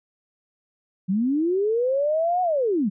sine linear two-way sweep, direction up then down, 177.1 to 740 to 177.1 Hz, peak -19 dBFS, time 1.08-2.9 s, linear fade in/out 20 ms, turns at 2.42 s, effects none

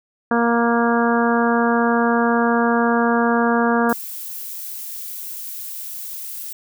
harmonic tone, 234.5 Hz, A#3, 11 cents sharp, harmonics 1 / 2 / 3 / 4 / 5 / 6 / 7, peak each -18 / -21 / -23 / -24 / -25 / -26 / -26 dBFS, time 0.31-3.93 s, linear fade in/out 2 ms
violet noise, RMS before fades -31 dBFS, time 3.89-6.53 s, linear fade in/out 5 ms
effects none

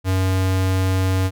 square tone, 94.1 Hz, F#2, 30 cents sharp, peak -17 dBFS, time 0.04-1.31 s, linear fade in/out 50 ms, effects none

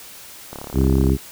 click train, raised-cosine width 1 ms, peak -18 dBFS, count 21, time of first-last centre 0.53-1.097 s, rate 35.3 Hz
harmonic tone, 66.7 Hz, C2, 34 cents sharp, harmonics 1 / 2 / 3 / 4 / 5 / 6, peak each -17 / -20 / -22 / -23 / -24 / -25 dBFS, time 0.73-1.18 s, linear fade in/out 50 ms
effects white hiss -40 dBFS RMS until 1.31 s

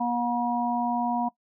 harmonic tone, 240.1 Hz, B3, 49 cents flat, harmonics 1 / 3 / 4, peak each -28 / -28 / -28 dBFS, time 0-1.29 s, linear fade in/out 10 ms, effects noise-tail reverb RT60 0.1 s tail -20 dB re dry

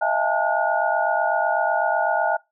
sine tone cluster, 634 / 682 / 815 / 883 / 1446 Hz, D#5 / F5 / G#5 / A5 / F#6, +32 / -41 / -33 / +6 / -40 cents, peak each -25 dBFS, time 0.01-2.37 s, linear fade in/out 10 ms, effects noise-tail reverb RT60 0.2 s tail -21 dB re dry

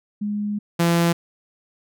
sine / sawtooth tone pair in turn, 207.3 / 169.84 Hz, G#3 / F3, -3 / -48 cents, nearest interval minor third, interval 345 cents, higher first, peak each -22 / -12 dBFS, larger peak second, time 0.21-0.59 / 0.79-1.13 s, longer first, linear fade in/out 10 ms, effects none

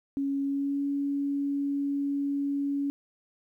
sine tone with pitch glide, 277.2 to 281.6 Hz, C#4 to C#4, 0 to +27 cents, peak -26 dBFS, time 0.17-2.9 s, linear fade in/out 0 ms, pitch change +27 cents, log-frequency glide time 0.43-0.82 s, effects 11-bit

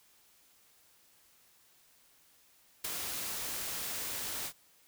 white noise with ADSR envelope, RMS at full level -33 dBFS, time 2.84-4.53 s, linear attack 9 ms, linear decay 7 ms, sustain -5 dB, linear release 73 ms, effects white hiss -65 dBFS RMS until 4.87 s

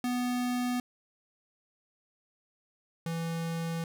square tone pair in turn, 246.9 / 165.79 Hz, B3 / E3, 0 / +10 cents, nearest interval perfect fifth, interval 690 cents, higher first, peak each -29 / -32 dBFS, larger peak first, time 0.04-0.8 / 3.06-3.84 s, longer second, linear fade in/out 2 ms, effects none

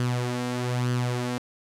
sawtooth tone with flanger, 123.47 Hz, B2, in tune, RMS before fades -27 dBFS, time 0-1.38 s, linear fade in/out 0 ms, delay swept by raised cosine 0.64 to 3.84 ms, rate 1.1 Hz, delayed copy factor +0.55, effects low-pass 10000 Hz 12 dB/octave

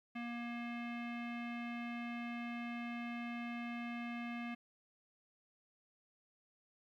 square tone with low-pass filter, 237.2 Hz, A#3, 30 cents sharp, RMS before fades -43 dBFS, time 0.15-4.55 s, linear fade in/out 10 ms, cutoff 2400 Hz, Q 3.6, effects 13-bit

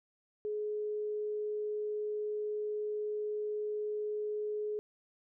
sine tone, 421.9 Hz, G#4, 27 cents sharp, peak -33 dBFS, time 0.45-4.79 s, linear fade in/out 0 ms, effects none

